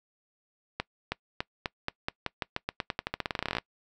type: accelerating click train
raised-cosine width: 0.3 ms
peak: -13 dBFS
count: 28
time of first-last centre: 0.8-3.584 s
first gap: 320 ms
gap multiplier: 0.89
effects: noise-tail reverb RT60 0.1 s tail -23 dB re dry